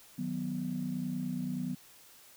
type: chord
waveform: sine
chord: B major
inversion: first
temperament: equal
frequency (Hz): 155.56 / 185 / 246.9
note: D#3 / F#3 / B3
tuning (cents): 0 / 0 / 0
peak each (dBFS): -39 / -36 / -35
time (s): 0.18-1.75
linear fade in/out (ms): 10
effects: tanh soft clip ceiling -24 dBFS + white hiss -57 dBFS RMS until 2.36 s